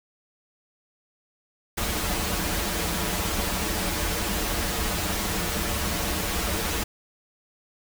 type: noise with comb filter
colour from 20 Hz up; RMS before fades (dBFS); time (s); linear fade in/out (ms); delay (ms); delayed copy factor
pink; -27; 1.77-6.84; 10; 7.7; -0.8
effects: none